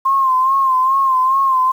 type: tone with vibrato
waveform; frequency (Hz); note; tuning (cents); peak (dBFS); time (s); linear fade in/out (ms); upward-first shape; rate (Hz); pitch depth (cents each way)
sine; 1057; C6; +17; -11; 0.05-1.72; 10; sine; 2.4; 56
effects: 7-bit